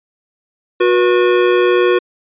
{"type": "tone pair together", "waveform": "square", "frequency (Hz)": [363, 484.5], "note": ["F#4", "B4"], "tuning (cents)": [-33, -33], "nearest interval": "perfect fourth", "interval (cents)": 500, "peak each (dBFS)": [-12, -15], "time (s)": [0.8, 1.99], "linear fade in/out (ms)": 10, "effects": ["resampled to 8000 Hz"]}